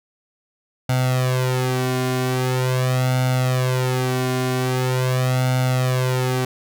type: tone with flanger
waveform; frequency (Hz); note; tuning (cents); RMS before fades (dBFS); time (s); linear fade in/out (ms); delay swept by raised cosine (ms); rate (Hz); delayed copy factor
sawtooth; 127.9; C3; -39; -20; 0.89-6.45; 5; 1.4 to 2.8; 0.43; +0.95
effects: none